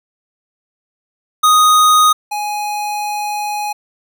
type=tone pair in turn; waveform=square; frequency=1244.5 / 833.5 Hz; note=D#6 / G#5; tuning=0 / +6 cents; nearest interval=perfect fifth; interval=694 cents; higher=first; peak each=-8 / -19 dBFS; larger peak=first; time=1.43-2.13 / 2.31-3.73 s; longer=second; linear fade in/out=10 ms; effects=none